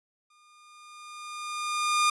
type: tone with exponential growth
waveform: sawtooth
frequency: 1212 Hz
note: D#6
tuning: 46 cents flat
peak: -16 dBFS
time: 0.3-2.1 s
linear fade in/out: 5 ms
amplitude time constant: 390 ms
effects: resampled to 24000 Hz